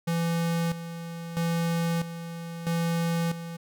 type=tone with tremolo; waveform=square; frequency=167.8 Hz; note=E3; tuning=31 cents sharp; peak=-25 dBFS; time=0.07-3.57 s; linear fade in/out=10 ms; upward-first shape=square; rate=0.77 Hz; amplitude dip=70%; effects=none